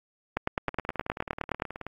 two click trains, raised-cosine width 0.5 ms, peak -11 / -21 dBFS, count 13 / 23, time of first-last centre 0.37-1.621 / 0.69-1.866 s, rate 9.59 / 18.7 Hz, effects AAC 48 kbps

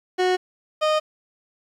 30% pulse tone pair in turn, 366.8 / 616.9 Hz, F#4 / D#5, -15 / -15 cents, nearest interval major sixth, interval 900 cents, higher second, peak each -15 dBFS, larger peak neither, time 0.18-0.37 / 0.81-1 s, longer neither, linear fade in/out 20 ms, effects low-pass 5000 Hz 12 dB/octave + 9-bit

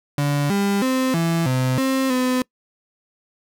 35% pulse tone with pitch steps, 144.2 / 199.9 / 259.7 / 166.6 / 128.6 / 265.2 / 253.8 Hz, D3 / G3 / C4 / E3 / C3 / C4 / B3, -31 / +34 / -13 / +19 / -30 / +23 / +47 cents, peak -16 dBFS, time 0.18-2.42 s, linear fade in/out 2 ms, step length 320 ms, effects noise-tail reverb RT60 0.1 s tail -24 dB re dry

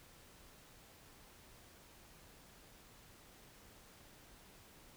silence, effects pink hiss -61 dBFS RMS until 4.96 s

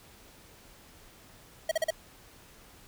square tone bursts, 641 Hz, E5, 49 cents flat, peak -25 dBFS, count 4, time 1.69-1.906 s, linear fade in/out 5 ms, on 24 ms, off 40 ms, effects pink hiss -55 dBFS RMS until 2.87 s

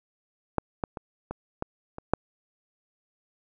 clicks, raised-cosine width 1 ms, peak -9 / -13 / -21 / -19 / -15 / -23 / -6 dBFS, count 7, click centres 0.583 / 0.838 / 0.972 / 1.31 / 1.624 / 1.984 / 2.136 s, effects none

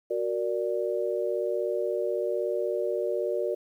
sine chord, Gb augmented, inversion none, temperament equal, 370 / 466.2 / 587.3 Hz, Gb4 / Bb4 / D5, 0 / 0 / 0 cents, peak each -30 dBFS, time 0.1-3.55 s, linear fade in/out 10 ms, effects 10-bit

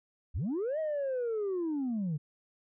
sine linear two-way sweep, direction up then down, 48 to 641 to 140 Hz, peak -28 dBFS, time 0.34-2.18 s, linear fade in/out 20 ms, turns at 0.79 s, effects tanh soft clip ceiling -28 dBFS

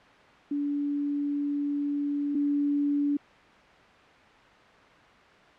sine tone pair in turn, 287.8 / 287.8 Hz, D4 / D4, -35 / -35 cents, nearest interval unison, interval 0 cents, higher neither, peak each -26 / -23 dBFS, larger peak second, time 0.51-2.35 / 2.35-3.17 s, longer first, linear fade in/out 5 ms, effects white hiss -53 dBFS RMS until 5.58 s + low-pass 2000 Hz 12 dB/octave

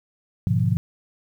sine chord, G# diminished seventh, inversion none, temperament equal, 103.83 / 123.47 / 146.83 / 174.61 Hz, G#2 / B2 / D3 / F3, 0 / 0 / 0 / 0 cents, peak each -22 / -22 / -27 / -24 dBFS, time 0.47-0.77 s, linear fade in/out 0 ms, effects 9-bit

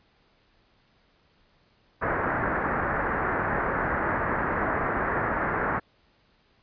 white low-pass noise, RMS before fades -27 dBFS, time 2.01-5.8 s, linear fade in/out 20 ms, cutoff 1800 Hz, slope 48 dB/octave, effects pink hiss -64 dBFS RMS until 6.62 s + resampled to 11025 Hz

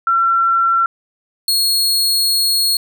sine / sawtooth tone pair in turn, 1356 / 4320 Hz, E6 / C#8, +49 / -45 cents, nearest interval octave + minor sixth, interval 2006 cents, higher second, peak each -11 / -10 dBFS, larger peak second, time 0.07-0.86 / 1.48-2.77 s, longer second, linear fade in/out 2 ms, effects none

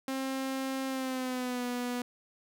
sawtooth tone with pitch glide, 266.1 to 245.4 Hz, C4 to B3, +29 to -11 cents, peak -28 dBFS, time 0.08-2.02 s, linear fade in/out 2 ms, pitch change -140 cents, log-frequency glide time 0.87-1.65 s, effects none

